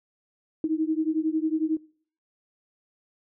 sine beating tone pair, 311.1 / 322.1 Hz, D#4 / E4, 0 / -40 cents, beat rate 11 Hz, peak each -26 dBFS, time 0.64-1.77 s, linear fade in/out 2 ms, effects noise-tail reverb RT60 0.5 s tail -21 dB re dry

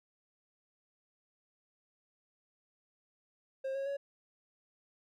triangle tone with pitch steps, 534 / 546.5 / 559.3 Hz, C5 / C#5 / C#5, +35 / -25 / +15 cents, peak -32 dBFS, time 3.64-3.97 s, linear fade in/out 10 ms, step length 110 ms, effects none

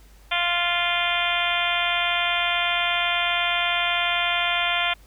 harmonic tone, 348.3 Hz, F4, 5 cents flat, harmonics 2 / 3 / 4 / 5 / 6 / 7 / 8 / 9 / 10, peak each -28 / -31 / -29 / -32 / -29 / -27 / -33 / -28 / -30 dBFS, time 0.31-4.94 s, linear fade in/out 10 ms, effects added 50 Hz sine -48 dBFS peak until 5.06 s + pink hiss -56 dBFS RMS until 5.06 s

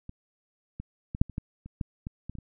clicks, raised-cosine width 5 ms, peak -27 / -24 / -21 / -7 / -30 / -19 / -30 / -17 / -22 / -24 / -29 / -29 dBFS, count 12, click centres 0.094 / 0.8 / 1.149 / 1.215 / 1.297 / 1.381 / 1.66 / 1.812 / 2.069 / 2.296 / 2.353 / 2.386 s, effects none

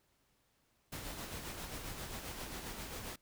pink noise with tremolo, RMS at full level -43 dBFS, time 0.92-3.16 s, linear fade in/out 5 ms, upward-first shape sine, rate 7.5 Hz, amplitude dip 40%, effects pink hiss -75 dBFS RMS until 3.21 s

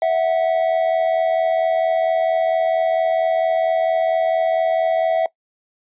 triangle tone pair together, 655.6 / 740 Hz, E5 / F#5, -10 / 0 cents, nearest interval major second, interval 210 cents, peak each -14 / -19 dBFS, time 0.02-5.26 s, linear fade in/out 2 ms, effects noise-tail reverb RT60 0.1 s tail -21 dB re dry + resampled to 8000 Hz

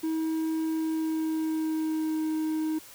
triangle tone with pitch glide, 319.7 to 313.5 Hz, D#4 to D#4, +47 to +13 cents, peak -24 dBFS, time 0.03-2.79 s, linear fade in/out 10 ms, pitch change -34 cents, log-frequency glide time 0.7-2.29 s, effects white hiss -49 dBFS RMS until 2.94 s

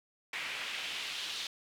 pink noise with band-pass filter sweep, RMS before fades -39 dBFS, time 0.33-1.47 s, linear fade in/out 2 ms, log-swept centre 2300 to 3700 Hz, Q 2.1, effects none

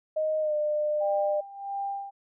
sine tone with pitch glide, 622.3 to 601.1 Hz, D#5 to D5, 0 to +40 cents, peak -24 dBFS, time 0.16-1.41 s, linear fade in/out 10 ms, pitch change -60 cents, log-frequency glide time 0.4-0.54 s
sine tone with tremolo, 795 Hz, G5, 24 cents sharp, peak -28 dBFS, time 1-2.11 s, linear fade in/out 20 ms, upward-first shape sine, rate 1.5 Hz, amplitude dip 80%
effects none

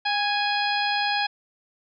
harmonic tone with a mistuned harmonic, 830.6 Hz, G#5, in tune, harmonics 1 / 2 / 3 / 4 / 5 / 6, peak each -25 / -28 / -30 / -31 / -32 / -33 dBFS, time 0.05-1.27 s, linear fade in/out 10 ms, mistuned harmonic 1, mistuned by -28 cents, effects none

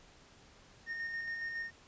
triangle tone with tremolo, 1838 Hz, A#6, 25 cents flat, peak -34 dBFS, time 0.86-1.71 s, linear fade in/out 50 ms, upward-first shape square, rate 7.2 Hz, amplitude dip 30%, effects pink hiss -60 dBFS RMS until 1.87 s + resampled to 16000 Hz

